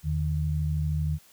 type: tone pair together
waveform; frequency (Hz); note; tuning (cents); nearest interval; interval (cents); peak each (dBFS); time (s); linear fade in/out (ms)
sine; 79.88 / 152.9; D#2 / D#3; +46 / -30; major seventh; 1124; -27; 0.03-1.19; 50
effects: white hiss -57 dBFS RMS until 1.32 s